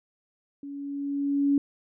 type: tone with level ramp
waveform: sine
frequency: 282 Hz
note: C#4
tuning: 30 cents sharp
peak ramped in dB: -36 to -18 dBFS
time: 0.63-1.58 s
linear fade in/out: 2 ms
effects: none